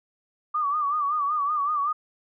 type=tone with vibrato; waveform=sine; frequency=1177 Hz; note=D6; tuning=3 cents sharp; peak=-22 dBFS; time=0.54-1.93 s; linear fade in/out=10 ms; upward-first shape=sine; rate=5.3 Hz; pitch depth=90 cents each way; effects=none

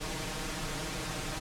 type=noise with comb filter; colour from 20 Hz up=pink; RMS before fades=-36 dBFS; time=0-1.4 s; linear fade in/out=20 ms; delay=6.4 ms; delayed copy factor=+1; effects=low-pass 9000 Hz 12 dB/octave

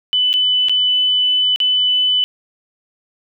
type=tone with dropouts; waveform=sine; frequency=2999 Hz; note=F#7; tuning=23 cents sharp; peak=-12 dBFS; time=0.13-2.24 s; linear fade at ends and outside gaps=0 ms; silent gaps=0.33-0.339 / 0.685-0.695 / 1.56-1.602 s; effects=none

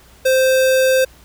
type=tone; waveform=square; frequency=522 Hz; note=C5; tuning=4 cents flat; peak=-12 dBFS; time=0.25-1.05 s; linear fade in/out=10 ms; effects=added 60 Hz sine -47 dBFS peak until 1.24 s + pink hiss -48 dBFS RMS until 1.24 s

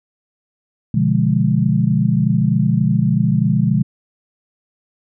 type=chord; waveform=sine; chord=B diminished seventh; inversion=none; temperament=equal; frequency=123.47 / 146.83 / 174.61 / 207.7 Hz; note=B2 / D3 / F3 / Ab3; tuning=0 / 0 / 0 / 0 cents; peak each=-18 dBFS; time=0.94-3.83 s; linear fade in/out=5 ms; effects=none

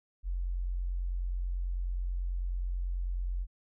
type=tone; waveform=sine; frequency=44.61 Hz; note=F1; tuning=38 cents sharp; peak=-30 dBFS; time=0.23-3.47 s; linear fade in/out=50 ms; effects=none

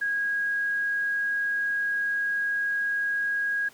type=tone; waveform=sine; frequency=1643 Hz; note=G#6; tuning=19 cents flat; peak=-24 dBFS; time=0.01-3.69 s; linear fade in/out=10 ms; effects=pink hiss -53 dBFS RMS until 3.73 s + high-pass 150 Hz 12 dB/octave

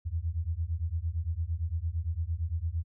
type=beating tone pair; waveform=sine; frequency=78.6 / 87.4 Hz; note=D#2 / F2; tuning=+18 / +2 cents; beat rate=8.8 Hz; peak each=-32 / -32 dBFS; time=0.05-2.84 s; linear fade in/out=20 ms; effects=none

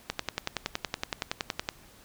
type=click train; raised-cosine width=0.2 ms; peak=-11 dBFS; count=18; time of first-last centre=0.1-1.689 s; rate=10.7 Hz; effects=pink hiss -55 dBFS RMS until 2.04 s

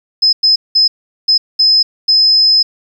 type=tone bursts at uneven times; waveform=sine; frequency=5100 Hz; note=D#8; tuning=42 cents sharp; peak=-6 dBFS; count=6; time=0.22-0.33 / 0.43-0.56 / 0.75-0.88 / 1.28-1.38 / 1.59-1.83 / 2.08-2.63 s; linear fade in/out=10 ms; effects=7-bit

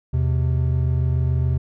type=tone pair together; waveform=triangle; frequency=81 / 128.16 Hz; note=E2 / C3; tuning=-30 / -35 cents; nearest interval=minor sixth; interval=795 cents; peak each=-18 dBFS; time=0.13-1.58 s; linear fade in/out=10 ms; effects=none

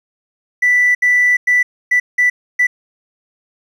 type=tone bursts at uneven times; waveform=triangle; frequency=1975.5 Hz; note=B6; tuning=in tune; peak=-6 dBFS; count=6; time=0.62-0.95 / 1.02-1.37 / 1.47-1.63 / 1.91-2 / 2.18-2.3 / 2.59-2.67 s; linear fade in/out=10 ms; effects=tanh soft clip ceiling -6 dBFS

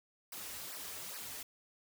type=noise with flanger; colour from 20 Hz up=white; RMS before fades=-45 dBFS; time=0.32-1.43 s; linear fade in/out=5 ms; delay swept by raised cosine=0.28 to 5.88 ms; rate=2.4 Hz; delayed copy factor=-0.9; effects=none

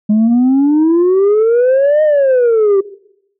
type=exponential two-way sweep; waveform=sine; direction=up then down; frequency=207.7 to 622 to 382.3 Hz; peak=-5 dBFS; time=0.09-2.81 s; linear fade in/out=10 ms; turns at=2.03 s; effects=noise-tail reverb RT60 0.8 s tail -20 dB re dry + tanh soft clip ceiling -6 dBFS

